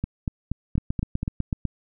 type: two click trains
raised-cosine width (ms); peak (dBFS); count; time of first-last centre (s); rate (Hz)
5; -12 / -13; 8 / 6; 0.78-1.653 / 0.04-1.23; 8.02 / 4.2
effects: none